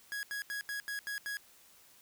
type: tone bursts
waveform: 45% pulse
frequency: 1661.2 Hz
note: G#6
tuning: in tune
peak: -36 dBFS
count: 7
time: 0.12-1.37 s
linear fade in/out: 0 ms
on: 110 ms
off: 80 ms
effects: white hiss -61 dBFS RMS until 2.01 s